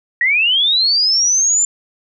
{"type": "linear sweep", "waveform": "sine", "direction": "up", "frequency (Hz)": [1864.7, 7250], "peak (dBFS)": -11, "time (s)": [0.21, 1.65], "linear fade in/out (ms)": 2, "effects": []}